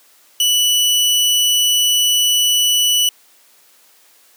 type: tone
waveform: sawtooth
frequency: 2960 Hz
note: F#7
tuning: in tune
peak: -9 dBFS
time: 0.4-3.09 s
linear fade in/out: 2 ms
effects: white hiss -51 dBFS RMS until 4.36 s + high-pass 300 Hz 12 dB/octave